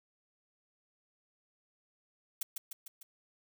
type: noise with echo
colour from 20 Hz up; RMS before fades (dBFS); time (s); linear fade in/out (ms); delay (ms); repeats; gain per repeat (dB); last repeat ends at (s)
blue; -34; 2.41-2.43; 5; 150; 4; -4; 3.03
effects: none